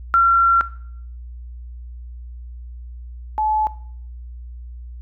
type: tone pair in turn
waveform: sine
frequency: 1366 / 860.5 Hz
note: F6 / A5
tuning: -39 / -39 cents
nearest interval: minor sixth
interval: 800 cents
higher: first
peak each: -10 / -17 dBFS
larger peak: first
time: 0.14-0.61 / 3.38-3.67 s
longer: first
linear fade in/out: 0 ms
effects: noise-tail reverb RT60 0.6 s tail -18 dB re dry + added 60 Hz sine -32 dBFS peak until 5.01 s